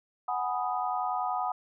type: chord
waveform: sine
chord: G# minor seventh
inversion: third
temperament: equal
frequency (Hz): 740 / 830.6 / 987.8 / 1244.5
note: F#5 / G#5 / B5 / D#6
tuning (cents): 0 / 0 / 0 / 0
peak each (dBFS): -31 / -35 / -35 / -34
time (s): 0.28-1.52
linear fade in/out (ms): 5
effects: none